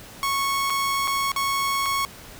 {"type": "tone with dropouts", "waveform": "sawtooth", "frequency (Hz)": 1103, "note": "C#6", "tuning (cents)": -9, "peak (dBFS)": -18, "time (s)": [0.23, 2.05], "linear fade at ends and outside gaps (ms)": 0, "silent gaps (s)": [[0.699, 0.703], [1.074, 1.079], [1.318, 1.362], [1.858, 1.861]], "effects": ["pink hiss -43 dBFS RMS until 2.39 s"]}